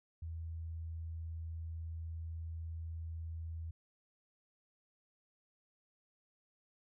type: tone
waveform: sine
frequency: 81.8 Hz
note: E2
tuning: 13 cents flat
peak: -40 dBFS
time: 0.22-3.71 s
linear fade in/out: 5 ms
effects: none